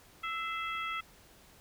harmonic tone with a mistuned harmonic, 659.3 Hz, E5, in tune, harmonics 2 / 3 / 4 / 5, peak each -36 / -40 / -42 / -44 dBFS, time 0.23-1.01 s, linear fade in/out 10 ms, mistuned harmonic 3, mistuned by +60 cents, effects pink hiss -59 dBFS RMS until 1.6 s

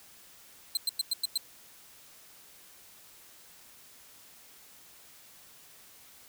sawtooth tone bursts, 4105 Hz, C8, 34 cents flat, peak -23 dBFS, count 6, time 0.75-1.376 s, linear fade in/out 2 ms, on 21 ms, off 100 ms, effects white hiss -55 dBFS RMS until 6.28 s

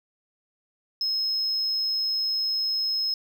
sine tone, 5160 Hz, E8, 38 cents flat, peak -21 dBFS, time 1.01-3.14 s, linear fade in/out 2 ms, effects tanh soft clip ceiling -22 dBFS + 10-bit

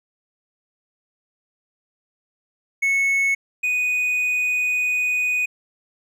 triangle tone pair in turn, 2201 / 2484 Hz, C#7 / D#7, -13 / -3 cents, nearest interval major second, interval 210 cents, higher second, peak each -15 / -17 dBFS, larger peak first, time 2.82-3.35 / 3.63-5.46 s, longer second, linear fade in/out 10 ms, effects none

